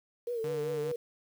sine tone with vibrato, 465.5 Hz, A#4, 2 cents flat, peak -31 dBFS, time 0.27-0.96 s, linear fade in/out 5 ms, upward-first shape triangle, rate 5.1 Hz, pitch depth 94 cents each way
sawtooth tone, 146.83 Hz, D3, in tune, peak -35 dBFS, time 0.44-0.92 s, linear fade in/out 2 ms
effects 9-bit

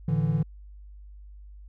triangle chord, A suspended fourth, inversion none, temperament just, 110 / 146.67 / 165 Hz, A2 / D3 / E3, 0 / -2 / +2 cents, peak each -28 / -23 / -24 dBFS, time 0.08-0.43 s, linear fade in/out 5 ms, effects added 50 Hz sine -43 dBFS peak until 1.68 s

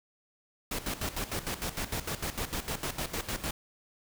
pink noise with tremolo, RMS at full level -33 dBFS, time 0.71-3.51 s, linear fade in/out 5 ms, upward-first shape square, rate 6.6 Hz, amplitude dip 75%, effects none

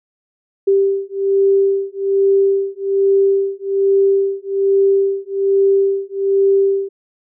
sine beating tone pair, 392 / 393.2 Hz, G4 / G4, 0 / +5 cents, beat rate 1.2 Hz, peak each -15 dBFS, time 0.67-6.89 s, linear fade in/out 10 ms, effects none

